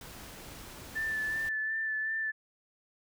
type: noise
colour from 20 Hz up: pink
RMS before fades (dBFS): -47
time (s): 0.01-1.49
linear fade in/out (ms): 2
type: tone with vibrato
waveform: sine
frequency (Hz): 1760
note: A6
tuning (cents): 0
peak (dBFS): -30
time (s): 0.95-2.32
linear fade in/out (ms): 20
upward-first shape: sine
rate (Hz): 2.7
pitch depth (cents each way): 21
effects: none